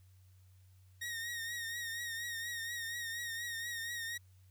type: tone with vibrato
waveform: sawtooth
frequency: 1864.7 Hz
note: A#6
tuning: in tune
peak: -35 dBFS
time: 1.01-4.18 s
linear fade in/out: 10 ms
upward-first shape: triangle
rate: 4.2 Hz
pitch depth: 55 cents each way
effects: added 93 Hz sine -59 dBFS peak until 4.5 s + white hiss -74 dBFS RMS until 4.5 s